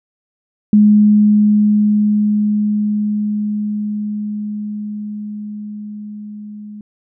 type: tone with level ramp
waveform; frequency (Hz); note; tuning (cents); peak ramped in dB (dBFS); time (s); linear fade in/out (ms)
sine; 209.5; G#3; +15; -5 to -29; 0.73-6.81; 2
effects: none